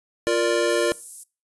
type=chord; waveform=square; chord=Bb major; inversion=second; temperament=equal; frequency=349.2 / 466.2 / 587.3 Hz; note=F4 / Bb4 / D5; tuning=0 / 0 / 0 cents; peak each=-24 dBFS; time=0.27-0.92 s; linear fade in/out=0 ms
type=high-pass noise; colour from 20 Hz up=pink; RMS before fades=-35 dBFS; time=0.69-1.24 s; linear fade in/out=10 ms; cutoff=9600 Hz; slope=24 dB/octave
effects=noise-tail reverb RT60 0.3 s tail -23 dB re dry + resampled to 24000 Hz